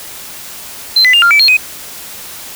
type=tone with pitch steps; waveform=sine; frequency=4097 / 2007 / 2807 / 1393 / 2312 / 4246 / 2511 Hz; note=C8 / B6 / F7 / F6 / D7 / C8 / D#7; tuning=-37 / +27 / +8 / -5 / -28 / +25 / +15 cents; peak=-3 dBFS; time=0.96-1.569 s; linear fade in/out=5 ms; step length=87 ms; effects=tanh soft clip ceiling -2 dBFS + white hiss -29 dBFS RMS until 2.55 s